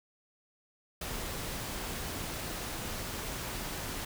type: noise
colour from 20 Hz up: pink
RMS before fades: -38 dBFS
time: 1.01-4.05 s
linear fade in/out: 5 ms
effects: none

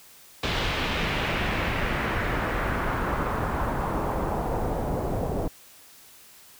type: noise with low-pass filter sweep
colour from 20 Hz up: pink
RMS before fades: -27 dBFS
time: 0.43-5.48 s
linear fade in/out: 5 ms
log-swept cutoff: 3500 to 590 Hz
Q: 1.6
effects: white hiss -51 dBFS RMS until 6.59 s

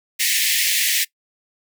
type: high-pass noise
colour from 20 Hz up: pink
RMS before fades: -19 dBFS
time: 0.19-1.05 s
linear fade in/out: 20 ms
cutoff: 1800 Hz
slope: 96 dB/octave
effects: noise-tail reverb RT60 0.1 s tail -21 dB re dry

